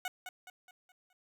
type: tone with echo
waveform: 15% pulse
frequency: 735 Hz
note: F#5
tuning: 12 cents flat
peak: -28 dBFS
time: 0.05-0.08 s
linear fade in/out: 2 ms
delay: 210 ms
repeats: 5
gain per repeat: -7 dB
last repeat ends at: 1.13 s
effects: none